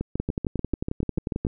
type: two click trains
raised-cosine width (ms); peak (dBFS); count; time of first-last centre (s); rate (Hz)
3; -14 / -13; 11 / 15; 0.01-1.468 / 0.2-1.45; 6.86 / 11.2
effects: none